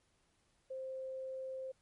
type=tone; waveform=sine; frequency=525 Hz; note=C5; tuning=6 cents sharp; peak=-40 dBFS; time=0.7-1.72 s; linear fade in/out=10 ms; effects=pink hiss -75 dBFS RMS until 1.81 s + MP3 48 kbps